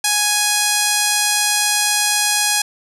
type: tone with low-pass filter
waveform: 5% pulse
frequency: 832 Hz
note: G#5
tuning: 3 cents sharp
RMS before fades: -17 dBFS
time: 0.04-2.62 s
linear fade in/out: 5 ms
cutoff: 11000 Hz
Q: 1.2
effects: none